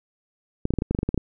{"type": "clicks", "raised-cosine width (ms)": 3, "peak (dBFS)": -10, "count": 12, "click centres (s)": [0.654, 0.706, 0.738, 0.787, 0.821, 0.91, 0.949, 0.989, 1.031, 1.09, 1.144, 1.177], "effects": []}